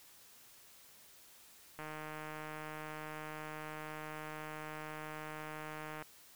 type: click train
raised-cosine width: 0.5 ms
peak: -30 dBFS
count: 653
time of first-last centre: 1.79-6.024 s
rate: 154 Hz
effects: white hiss -60 dBFS RMS until 6.35 s